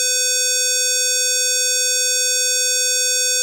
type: tone with band-pass filter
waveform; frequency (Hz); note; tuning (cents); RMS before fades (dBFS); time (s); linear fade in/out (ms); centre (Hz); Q
square; 505; B4; +39; -18; 0-3.42; 0; 6800; 3.2
effects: none